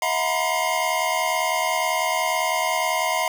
square tone cluster, 644 / 722 / 943 / 1013 / 2120 Hz, E5 / F#5 / A#5 / B5 / C7, -41 / -43 / +20 / +44 / +22 cents, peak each -28 dBFS, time 0.02-3.28 s, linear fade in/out 2 ms, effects none

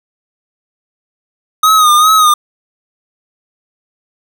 square tone with vibrato, 1244.5 Hz, D#6, in tune, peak -6 dBFS, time 1.63-2.34 s, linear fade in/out 5 ms, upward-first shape sine, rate 2.5 Hz, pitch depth 61 cents each way, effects none

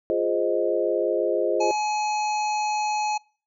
sine chord, F minor seventh, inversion none, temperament equal, 349.2 / 415.3 / 523.3 / 622.3 Hz, F4 / Ab4 / C5 / Eb5, 0 / 0 / 0 / 0 cents, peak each -26 dBFS, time 0.1-1.71 s, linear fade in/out 0 ms
harmonic tone, 846 Hz, G#5, 32 cents sharp, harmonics 1 / 3 / 5 / 7 / 8, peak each -23 / -33 / -37 / -40 / -41 dBFS, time 1.6-3.18 s, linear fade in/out 10 ms
effects noise-tail reverb RT60 0.4 s tail -25 dB re dry

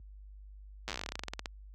slowing click train, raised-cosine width 0.2 ms, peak -19 dBFS, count 22, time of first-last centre 0.88-1.458 s, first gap 8 ms, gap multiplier 1.11, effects added 50 Hz sine -39 dBFS peak until 1.74 s + high-pass 80 Hz 12 dB/octave

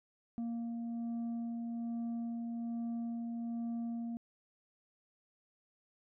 sine tone with frequency modulation, 233.1 Hz, A#3, in tune, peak -35 dBFS, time 0.38-4.17 s, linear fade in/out 0 ms, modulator 465 Hz, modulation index 0.25, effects tanh soft clip ceiling -31 dBFS

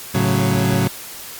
30% pulse chord, F# minor, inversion first, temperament equal with one note detuned, 109.62 / 138.59 / 185 Hz, A2 / C#3 / F#3, -6 / 0 / 0 cents, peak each -17 dBFS, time 0.14-0.88 s, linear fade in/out 10 ms, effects white hiss -34 dBFS RMS until 1.39 s + Opus 48 kbps

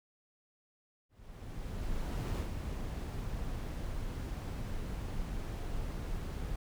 brown noise with ADSR envelope, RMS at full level -33 dBFS, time 1.09-6.56 s, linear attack 1300 ms, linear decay 85 ms, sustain -5 dB, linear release 5 ms, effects none

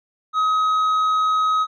sine tone with tanh clipping, 1268 Hz, D#6, 32 cents sharp, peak -17 dBFS, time 0.33-1.67 s, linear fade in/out 50 ms, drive 5 dB, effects none

